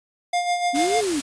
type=tone with tremolo; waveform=square; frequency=706 Hz; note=F5; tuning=19 cents sharp; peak=-19 dBFS; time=0.33-1.01 s; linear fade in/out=5 ms; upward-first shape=sine; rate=6.7 Hz; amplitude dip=55%
type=linear two-way sweep; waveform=sine; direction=up then down; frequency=261.1 to 450 to 261.1 Hz; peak=-21 dBFS; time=0.73-1.21 s; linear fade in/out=20 ms; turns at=0.98 s
type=noise; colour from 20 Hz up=white; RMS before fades=-29 dBFS; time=0.74-1.22 s; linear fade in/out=20 ms
effects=resampled to 22050 Hz